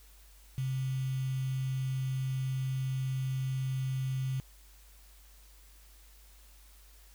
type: tone with quantisation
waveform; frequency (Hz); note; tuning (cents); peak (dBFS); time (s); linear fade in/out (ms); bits
sine; 131.7; C3; +12; -30; 0.58-4.4; 0; 8
effects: added 50 Hz sine -55 dBFS peak until 7.14 s + white hiss -61 dBFS RMS until 7.14 s